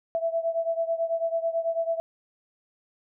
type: beating tone pair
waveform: sine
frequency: 660 / 669.1 Hz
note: E5 / E5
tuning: +2 / +26 cents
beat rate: 9.1 Hz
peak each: -26 / -29 dBFS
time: 0.15-2 s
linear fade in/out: 0 ms
effects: none